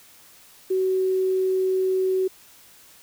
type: tone with quantisation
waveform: sine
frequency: 376 Hz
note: F#4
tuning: 28 cents sharp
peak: -19 dBFS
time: 0.7-2.28 s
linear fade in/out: 10 ms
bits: 8
effects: white hiss -51 dBFS RMS until 3.02 s